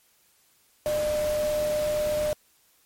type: tone in noise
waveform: sine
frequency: 603 Hz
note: D5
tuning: 46 cents sharp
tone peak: -23 dBFS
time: 0.86-2.33 s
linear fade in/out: 0 ms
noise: pink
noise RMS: -36 dBFS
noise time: 0.86-2.33 s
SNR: +10 dB
effects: white hiss -63 dBFS RMS until 2.85 s + MP3 64 kbps